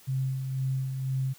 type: tone with tremolo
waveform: sine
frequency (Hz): 132.4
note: C3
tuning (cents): +21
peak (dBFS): -25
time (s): 0.07-1.34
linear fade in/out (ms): 20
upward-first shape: sine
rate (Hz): 2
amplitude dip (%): 45
effects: white hiss -55 dBFS RMS until 1.38 s